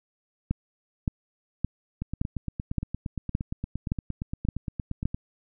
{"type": "two click trains", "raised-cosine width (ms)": 5, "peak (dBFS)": [-18, -12], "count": [28, 9], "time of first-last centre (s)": [[2.02, 5.145], [0.51, 5.055]], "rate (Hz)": [8.64, 1.76], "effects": []}